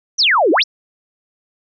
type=exponential two-way sweep; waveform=sine; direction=down then up; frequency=6272 to 291.1 to 6272 Hz; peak=-10 dBFS; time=0.18-0.64 s; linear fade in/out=20 ms; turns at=0.51 s; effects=none